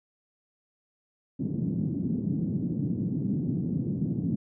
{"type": "band-pass noise", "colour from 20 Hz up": "pink", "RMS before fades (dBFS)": -29, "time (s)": [1.39, 4.36], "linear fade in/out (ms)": 10, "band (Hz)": [140, 260], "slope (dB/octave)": 24, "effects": []}